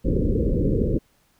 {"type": "low-pass noise", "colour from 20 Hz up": "pink", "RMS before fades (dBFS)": -21, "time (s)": [0.04, 0.99], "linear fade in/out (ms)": 20, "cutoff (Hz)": 530, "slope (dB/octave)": 96, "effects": ["pink hiss -63 dBFS RMS until 1.39 s"]}